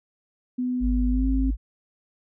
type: tone with pitch glide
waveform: sine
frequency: 250.1 to 265 Hz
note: B3 to C4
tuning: +22 to +22 cents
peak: -23 dBFS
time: 0.58-1.51 s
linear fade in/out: 10 ms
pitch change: +100 cents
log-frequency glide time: 1.1-1.27 s
type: tone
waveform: sine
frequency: 51.8 Hz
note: G#1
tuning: 4 cents flat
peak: -21 dBFS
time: 0.8-1.57 s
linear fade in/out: 50 ms
effects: none